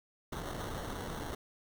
pink noise with sample-and-hold, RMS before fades -40 dBFS, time 0.32-1.35 s, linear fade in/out 5 ms, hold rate 2450 Hz, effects none

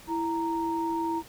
sine tone pair together, 330.8 / 929 Hz, E4 / A#5, +6 / -6 cents, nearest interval octave + tritone, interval 1788 cents, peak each -29 / -29 dBFS, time 0.07-1.23 s, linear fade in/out 50 ms, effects pink hiss -50 dBFS RMS until 1.28 s

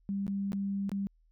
sine tone with dropouts, 198 Hz, G3, 18 cents sharp, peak -30 dBFS, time 0.09-1.07 s, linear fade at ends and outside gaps 0 ms, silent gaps 0.267-0.279 / 0.52-0.531 / 0.894-0.917 s, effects added 40 Hz sine -63 dBFS peak until 1.31 s

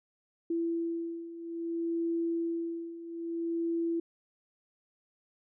sine beating tone pair, 334.3 / 334.9 Hz, E4 / E4, +24 / +27 cents, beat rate 0.6 Hz, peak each -36 / -32 dBFS, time 0.5-4 s, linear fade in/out 5 ms, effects none

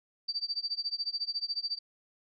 sine tone with tremolo, 4643 Hz, D8, 21 cents flat, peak -28 dBFS, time 0.28-1.79 s, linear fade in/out 10 ms, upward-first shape sine, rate 14 Hz, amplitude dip 95%, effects none

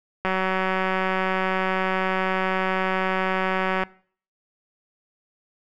click train, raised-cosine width 0.5 ms, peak -9 dBFS, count 675, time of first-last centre 0.25-3.835 s, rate 188 Hz, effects noise-tail reverb RT60 0.5 s tail -22 dB re dry

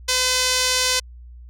sawtooth tone with band-pass filter, 508 Hz, B4, 49 cents sharp, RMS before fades -20 dBFS, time 0.08-1 s, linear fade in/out 10 ms, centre 5500 Hz, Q 1.2, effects added 60 Hz sine -38 dBFS peak until 1.49 s

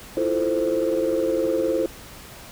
sine chord, F major seventh, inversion third, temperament equal, 329.6 / 349.2 / 440 / 523.3 Hz, E4 / F4 / A4 / C5, 0 / 0 / 0 / 0 cents, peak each -24 / -27 / -25 / -22 dBFS, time 0.17-1.86 s, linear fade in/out 2 ms, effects tanh soft clip ceiling -13 dBFS + pink hiss -42 dBFS RMS until 2.51 s

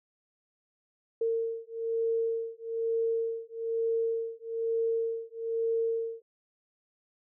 sine beating tone pair, 455.4 / 456.5 Hz, A#4 / A#4, -40 / -36 cents, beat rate 1.1 Hz, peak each -31 dBFS, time 1.21-6.22 s, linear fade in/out 5 ms, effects none

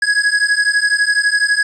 square beating tone pair, 1661.2 / 1673.2 Hz, G#6 / G#6, 0 / +12 cents, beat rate 12 Hz, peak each -16 dBFS, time 0.02-1.63 s, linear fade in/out 5 ms, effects resampled to 24000 Hz + 8-bit

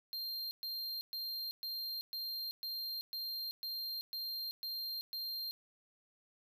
square tone bursts, 4186 Hz, C8, in tune, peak -39 dBFS, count 11, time 0.13-5.51 s, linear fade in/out 0 ms, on 380 ms, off 120 ms, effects none

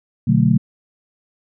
sine chord, B minor seventh, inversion none, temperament just, 123.47 / 148.16 / 185.21 / 222.2 Hz, B2 / D3 / F#3 / A3, 0 / +16 / +2 / +17 cents, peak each -17 dBFS, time 0.27-0.58 s, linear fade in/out 10 ms, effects none

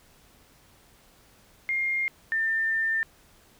sine tone pair in turn, 2123 / 1795.8 Hz, C7 / A6, +25 / +35 cents, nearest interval minor third, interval 290 cents, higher first, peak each -24 / -23 dBFS, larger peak second, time 1.69-2.08 / 2.32-3.03 s, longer second, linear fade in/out 0 ms, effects pink hiss -58 dBFS RMS until 3.59 s

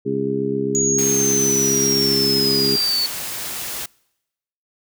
harmonic tone, 67.7 Hz, C#2, 40 cents flat, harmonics 2 / 3 / 4 / 5 / 6, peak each -29 / -27 / -25 / -29 / -22 dBFS, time 0.05-2.77 s, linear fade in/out 20 ms
sine linear sweep, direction down, 6800 to 4435 Hz, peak -17 dBFS, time 0.75-3.06 s, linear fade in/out 0 ms
white noise, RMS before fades -28 dBFS, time 0.98-3.86 s, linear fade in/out 5 ms
effects noise-tail reverb RT60 0.9 s tail -26 dB re dry

